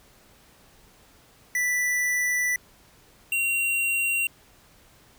square tone pair in turn, 1975.5 / 2751 Hz, B6 / F7, 0 / -27 cents, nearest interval tritone, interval 573 cents, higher second, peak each -23 dBFS, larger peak neither, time 1.55-2.56 / 3.32-4.27 s, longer first, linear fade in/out 2 ms, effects pink hiss -56 dBFS RMS until 5.18 s

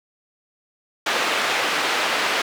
white band-pass noise, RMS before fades -22 dBFS, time 1.06-2.42 s, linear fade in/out 5 ms, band 380 to 2600 Hz, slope 12 dB/octave, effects none

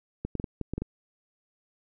clicks, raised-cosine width 3 ms, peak -18 dBFS, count 8, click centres 0.25 / 0.353 / 0.399 / 0.442 / 0.613 / 0.736 / 0.78 / 0.82 s, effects none

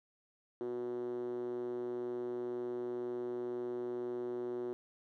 5% pulse tone with band-pass filter, 122 Hz, B2, 21 cents flat, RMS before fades -39 dBFS, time 0.61-4.73 s, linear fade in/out 0 ms, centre 340 Hz, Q 9.2, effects none

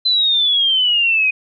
sine exponential sweep, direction down, 4064 to 2489 Hz, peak -12 dBFS, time 0.05-1.31 s, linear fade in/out 10 ms, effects none

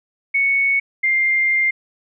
sine tone pair in turn, 2217 / 2104 Hz, C#7 / C7, 0 / +9 cents, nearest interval minor second, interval 91 cents, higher first, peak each -14 dBFS, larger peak neither, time 0.34-0.8 / 1.03-1.71 s, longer second, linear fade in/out 10 ms, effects none

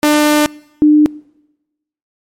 sawtooth / sine tone pair in turn, 299 / 300.6 Hz, D4 / D4, +31 / +40 cents, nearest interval unison, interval 9 cents, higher second, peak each -4 dBFS, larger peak neither, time 0.03-0.46 / 0.82-1.06 s, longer first, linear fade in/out 0 ms, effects noise-tail reverb RT60 1.0 s tail -24 dB re dry + MP3 64 kbps

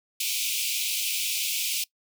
pink high-pass noise, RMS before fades -28 dBFS, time 0.2-1.84 s, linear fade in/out 5 ms, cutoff 2300 Hz, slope 96 dB/octave, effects noise-tail reverb RT60 0.1 s tail -22 dB re dry

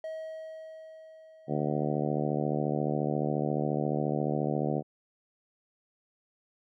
triangle tone with exponential decay, 637 Hz, D#5, 41 cents sharp, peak -32 dBFS, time 0.04-3.13 s, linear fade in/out 2 ms, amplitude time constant 670 ms
harmonic tone, 74.3 Hz, D2, 21 cents sharp, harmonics 2 / 3 / 4 / 5 / 6 / 7 / 8 / 9 / 10, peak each -32 / -34 / -35 / -36 / -37 / -37 / -38 / -39 / -39 dBFS, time 1.47-4.83 s, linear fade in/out 50 ms
effects none

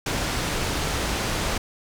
pink low-pass noise, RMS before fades -26 dBFS, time 0.06-1.58 s, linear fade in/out 5 ms, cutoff 8000 Hz, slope 12 dB/octave, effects none

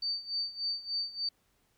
sine tone with tremolo, 4593 Hz, D8, 39 cents flat, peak -29 dBFS, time 0.02-1.29 s, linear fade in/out 5 ms, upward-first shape sine, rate 3.4 Hz, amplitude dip 85%, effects pink hiss -72 dBFS RMS until 1.77 s

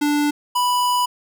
square tone pair in turn, 293.4 / 986.9 Hz, D4 / B5, -2 / -2 cents, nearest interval octave + major sixth, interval 2100 cents, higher second, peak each -17 dBFS, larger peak neither, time 0.01-0.31 / 0.55-1.06 s, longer second, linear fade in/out 10 ms, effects none

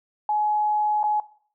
sine tone with dropouts, 844 Hz, G#5, 28 cents sharp, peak -20 dBFS, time 0.29-1.2 s, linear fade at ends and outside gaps 2 ms, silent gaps 1.031-1.039 s, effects noise-tail reverb RT60 0.5 s tail -17 dB re dry

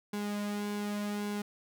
sawtooth tone with flanger, 206.3 Hz, G#3, 11 cents flat, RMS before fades -35 dBFS, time 0.13-1.42 s, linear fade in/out 5 ms, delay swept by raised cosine 1.6 to 3.3 ms, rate 0.87 Hz, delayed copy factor -0.55, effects none

